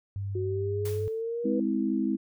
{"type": "tone", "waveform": "sine", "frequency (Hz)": 99, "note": "G2", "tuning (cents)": 18, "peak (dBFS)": -30, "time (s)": [0.16, 1.08], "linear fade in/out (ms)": 0}
{"type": "linear sweep", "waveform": "sine", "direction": "up", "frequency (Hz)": [365.7, 492.1], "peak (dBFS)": -29, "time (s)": [0.35, 1.6], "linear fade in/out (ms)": 5}
{"type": "noise with exponential decay", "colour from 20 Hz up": "white", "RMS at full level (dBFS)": -39, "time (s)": [0.85, 1.22], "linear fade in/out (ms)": 5, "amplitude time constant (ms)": 80}
{"type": "chord", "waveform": "sine", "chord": "Ab augmented", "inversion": "none", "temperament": "just", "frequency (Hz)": [207.7, 259.6, 324.5], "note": ["Ab3", "C4", "E4"], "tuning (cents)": [0, -13, -27], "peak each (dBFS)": -29, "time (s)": [1.44, 2.17], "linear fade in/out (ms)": 20}
{"effects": []}